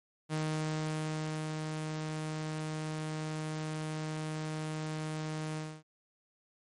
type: tone with ADSR envelope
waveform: sawtooth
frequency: 155.56 Hz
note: D#3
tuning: in tune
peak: -27 dBFS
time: 0.29-5.83 s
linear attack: 43 ms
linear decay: 1200 ms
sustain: -4 dB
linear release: 260 ms
effects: MP3 48 kbps